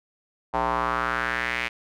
square tone with band-pass filter sweep, 60 Hz, B1, 49 cents flat, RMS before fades -26 dBFS, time 0.53-1.69 s, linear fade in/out 20 ms, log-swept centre 870 to 2300 Hz, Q 3.1, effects none

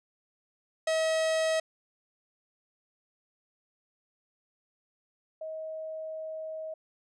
45% pulse / sine tone pair in turn, 640 / 633.4 Hz, D#5 / D#5, +49 / +31 cents, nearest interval unison, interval 18 cents, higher first, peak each -25 / -35 dBFS, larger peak first, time 0.87-1.6 / 5.41-6.74 s, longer second, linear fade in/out 5 ms, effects resampled to 22050 Hz

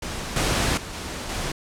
pink noise with level steps, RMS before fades -31 / -22 / -35 / -32 / -28 dBFS, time 0.02-1.52 s, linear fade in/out 5 ms, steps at 0.36 / 0.77 / 0.93 / 1.29 s, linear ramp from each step 5 ms, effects low-pass 9000 Hz 12 dB/octave

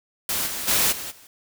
white noise with level steps, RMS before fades -25 / -30 / -20 / -33 / -49 dBFS, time 0.29-1.27 s, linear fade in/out 2 ms, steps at 0.46 / 0.67 / 0.91 / 1.1 s, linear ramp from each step 20 ms, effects none

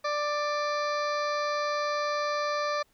harmonic tone, 590 Hz, D5, 8 cents sharp, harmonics 1 / 2 / 3 / 4 / 6 / 7 / 8 / 9 / 10, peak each -30 / -30 / -37 / -40 / -48 / -43 / -42 / -53 / -49 dBFS, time 0.04-2.83 s, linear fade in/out 10 ms, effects pink hiss -68 dBFS RMS until 2.93 s

